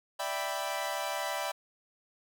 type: chord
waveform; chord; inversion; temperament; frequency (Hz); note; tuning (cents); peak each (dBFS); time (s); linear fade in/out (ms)
sawtooth; E minor seventh; third; equal; 587.3 / 659.3 / 784 / 987.8; D5 / E5 / G5 / B5; 0 / 0 / 0 / 0; -34; 0.19-1.52; 10
effects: none